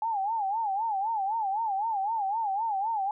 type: tone with vibrato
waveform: sine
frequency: 840 Hz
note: G#5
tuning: 19 cents sharp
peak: -26 dBFS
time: 0.02-3.11 s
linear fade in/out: 2 ms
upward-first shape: sine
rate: 3.9 Hz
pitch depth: 160 cents each way
effects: none